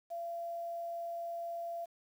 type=tone with quantisation; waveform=sine; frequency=681 Hz; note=F5; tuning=44 cents flat; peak=-37 dBFS; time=0.1-1.86 s; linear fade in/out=20 ms; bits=10; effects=none